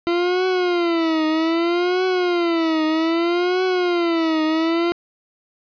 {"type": "tone with vibrato", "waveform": "40% pulse", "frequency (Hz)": 340.8, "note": "F4", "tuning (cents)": -42, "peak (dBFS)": -16, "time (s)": [0.07, 4.92], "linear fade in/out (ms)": 0, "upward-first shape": "triangle", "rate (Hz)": 0.63, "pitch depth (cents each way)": 160, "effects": ["resampled to 11025 Hz", "9-bit"]}